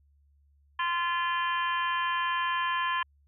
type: harmonic tone with a mistuned harmonic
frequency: 345.5 Hz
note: F4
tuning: 19 cents flat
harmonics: 3 / 4 / 5 / 6 / 7 / 8 / 9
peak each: -28 / -42 / -32 / -46 / -40 / -42 / -38 dBFS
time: 0.79-3.03 s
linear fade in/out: 5 ms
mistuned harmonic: 6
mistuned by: -24 cents
effects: added 71 Hz sine -61 dBFS peak until 3.27 s